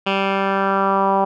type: tone with low-pass filter sweep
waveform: 10% pulse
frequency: 195.1 Hz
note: G3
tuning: 8 cents flat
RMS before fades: -18 dBFS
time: 0.06-1.25 s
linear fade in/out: 10 ms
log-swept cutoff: 2800 to 880 Hz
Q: 2.9
effects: none